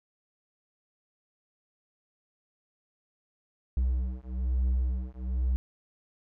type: beating tone pair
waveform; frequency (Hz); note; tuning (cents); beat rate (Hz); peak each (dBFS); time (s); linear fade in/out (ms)
triangle; 62.5 / 63.6; B1 / C2; +21 / -48; 1.1; -27 / -27; 3.77-5.56; 0
effects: none